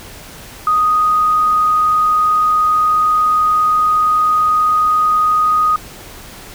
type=tone; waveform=sine; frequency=1244.5 Hz; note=D#6; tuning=in tune; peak=-10 dBFS; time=0.67-5.76 s; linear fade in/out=2 ms; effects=pink hiss -35 dBFS RMS until 6.54 s